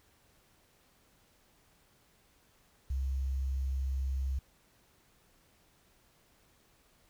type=tone with quantisation; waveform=sine; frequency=66.6 Hz; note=C2; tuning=31 cents sharp; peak=-30 dBFS; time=2.9-4.39 s; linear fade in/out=5 ms; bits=10; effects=pink hiss -67 dBFS RMS until 7.09 s